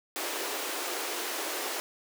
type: high-pass noise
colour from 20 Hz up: pink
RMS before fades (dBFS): -34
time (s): 0.16-1.8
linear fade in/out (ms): 0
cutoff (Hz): 310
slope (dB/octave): 48
effects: none